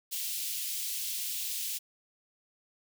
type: high-pass noise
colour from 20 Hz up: white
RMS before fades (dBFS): -35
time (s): 0.11-1.79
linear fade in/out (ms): 20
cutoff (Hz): 2700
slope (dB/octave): 24
effects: none